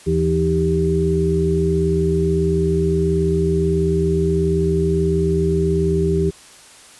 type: harmonic tone with a mistuned harmonic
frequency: 78.5 Hz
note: D#2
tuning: 16 cents sharp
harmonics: 1 / 2 / 4 / 5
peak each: -22 / -19 / -27 / -18 dBFS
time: 0.06-6.31 s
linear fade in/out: 20 ms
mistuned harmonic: 2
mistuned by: +95 cents
effects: white hiss -44 dBFS RMS until 6.99 s + resampled to 24000 Hz